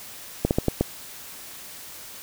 slowing click train, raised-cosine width 2 ms, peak -6 dBFS, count 5, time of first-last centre 0.45-0.81 s, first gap 59 ms, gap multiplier 1.29, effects white hiss -41 dBFS RMS until 2.22 s

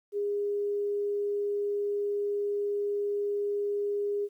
sine tone, 408.4 Hz, G#4, 29 cents flat, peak -27 dBFS, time 0.12-4.29 s, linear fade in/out 50 ms, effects 11-bit

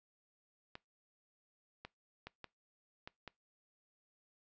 clicks, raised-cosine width 0.3 ms, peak -30 dBFS, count 6, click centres 0.754 / 1.85 / 2.27 / 2.443 / 3.075 / 3.277 s, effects noise-tail reverb RT60 0.2 s tail -23 dB re dry + resampled to 16000 Hz

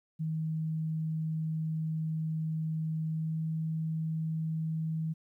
sine tone with pitch glide, 158.6 to 159.7 Hz, D#3 to D#3, +33 to +45 cents, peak -30 dBFS, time 0.19-5.14 s, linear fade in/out 20 ms, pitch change +12 cents, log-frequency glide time 3.08-3.41 s, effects 12-bit

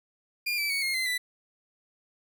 30% pulse tone with pitch steps, 2408 / 2317 / 2229 / 2144 / 2063 / 1984.4 Hz, D7 / D7 / C#7 / C7 / C7 / B6, +43 / -24 / +9 / +42 / -25 / +8 cents, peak -24 dBFS, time 0.46-1.18 s, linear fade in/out 10 ms, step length 120 ms, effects none

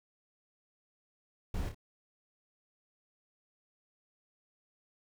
brown noise with echo, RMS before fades -34 dBFS, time 1.54-1.69 s, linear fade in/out 2 ms, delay 28 ms, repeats 2, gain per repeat -6 dB, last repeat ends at 1.746 s, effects none

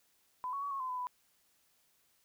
sine tone with pitch steps, 1005 / 1113 / 1132 / 1095 / 1026 / 1004 / 994 Hz, B5 / C#6 / C#6 / C#6 / C6 / B5 / B5, +30 / +7 / +36 / -22 / -34 / +28 / +11 cents, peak -35 dBFS, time 0.44-1.07 s, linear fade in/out 0 ms, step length 90 ms, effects white hiss -72 dBFS RMS until 2.24 s

